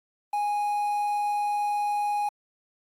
triangle tone with quantisation, 827 Hz, G#5, 8 cents flat, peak -22 dBFS, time 0.33-2.29 s, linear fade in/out 5 ms, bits 8, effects AAC 48 kbps

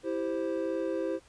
triangle chord, C major, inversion first, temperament equal, 329.6 / 392 / 523.3 Hz, E4 / G4 / C5, 0 / 0 / 0 cents, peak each -31 / -33 / -31 dBFS, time 0.03-1.2 s, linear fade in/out 50 ms, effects pink hiss -60 dBFS RMS until 1.28 s + resampled to 22050 Hz

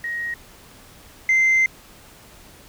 sine tone pair in turn, 1883 / 2079 Hz, A#6 / C7, +17 / -12 cents, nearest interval major second, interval 171 cents, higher second, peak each -24 / -12 dBFS, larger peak second, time 0.04-0.34 / 1.29-1.66 s, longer second, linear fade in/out 2 ms, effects tanh soft clip ceiling -12 dBFS + pink hiss -47 dBFS RMS until 2.68 s

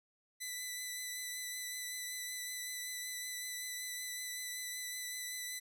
10% pulse tone with vibrato, 1992 Hz, B6, 14 cents sharp, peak -31 dBFS, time 0.4-5.6 s, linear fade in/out 20 ms, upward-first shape triangle, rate 5.3 Hz, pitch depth 19 cents each way, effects none

